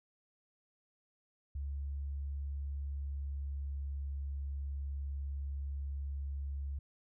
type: tone with pitch glide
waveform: sine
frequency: 70.2 to 69.76 Hz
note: C#2 to C#2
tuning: +22 to +12 cents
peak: -36 dBFS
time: 1.55-6.79 s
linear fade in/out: 5 ms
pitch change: -10 cents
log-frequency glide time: 2.78-3.76 s
effects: none